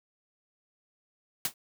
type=noise with exponential decay; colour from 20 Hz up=white; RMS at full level=-24 dBFS; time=1.45-1.54 s; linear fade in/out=2 ms; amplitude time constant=18 ms; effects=none